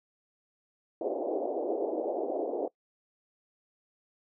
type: band-pass noise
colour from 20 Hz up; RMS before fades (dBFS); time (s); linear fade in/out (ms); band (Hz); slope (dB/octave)
pink; -32; 1.01-2.68; 2; 310 to 710; 48
effects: noise-tail reverb RT60 0.1 s tail -22 dB re dry